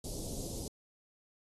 pink band-stop noise, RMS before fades -41 dBFS, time 0.04-0.68 s, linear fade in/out 2 ms, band 610 to 4600 Hz, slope 24 dB/octave, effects AAC 32 kbps

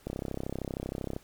click train, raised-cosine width 2 ms, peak -20 dBFS, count 37, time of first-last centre 0.07-1.164 s, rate 32.9 Hz, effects pink hiss -59 dBFS RMS until 1.23 s + MP3 96 kbps

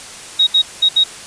sine tone bursts at uneven times, 3781 Hz, A#7, 24 cents sharp, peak -8 dBFS, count 4, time 0.39-0.47 / 0.54-0.62 / 0.82-0.89 / 0.96-1.04 s, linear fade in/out 10 ms, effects white hiss -33 dBFS RMS until 1.26 s + resampled to 22050 Hz

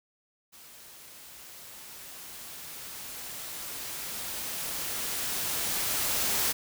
white noise with level ramp, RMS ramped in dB -51 to -27 dBFS, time 0.52-6.53 s, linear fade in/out 20 ms, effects none

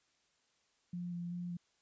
sine tone with vibrato, 174.61 Hz, F3, in tune, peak -38 dBFS, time 0.93-1.57 s, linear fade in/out 5 ms, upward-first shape square, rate 2.6 Hz, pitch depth 13 cents each way, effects white hiss -75 dBFS RMS until 1.81 s + resampled to 16000 Hz

